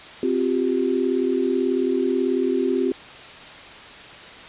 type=chord; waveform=sine; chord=C suspended fourth; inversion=none; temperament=equal with one note detuned; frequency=261.6 / 353.7 / 392 Hz; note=C4 / F4 / G4; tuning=0 / +22 / 0 cents; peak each=-23 dBFS; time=0.23-2.92 s; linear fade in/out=2 ms; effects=white hiss -40 dBFS RMS until 4.48 s + resampled to 8000 Hz